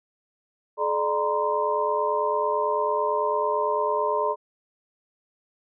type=tone cluster; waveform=sine; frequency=427.8 / 597 / 942 / 1031 Hz; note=A4 / D5 / A#5 / C6; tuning=-49 / +28 / +18 / -26 cents; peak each=-27 dBFS; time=0.77-4.36 s; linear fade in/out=50 ms; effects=none